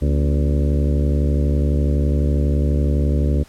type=harmonic tone with a mistuned harmonic; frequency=72 Hz; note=D2; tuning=34 cents flat; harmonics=1 / 2 / 3 / 4 / 5 / 6 / 7 / 8; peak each=-16 / -22 / -26 / -28 / -30 / -32 / -33 / -34 dBFS; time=0.01-3.44 s; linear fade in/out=20 ms; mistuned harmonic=3; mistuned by=+110 cents; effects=pink hiss -49 dBFS RMS until 3.48 s + low-pass 12000 Hz 12 dB/octave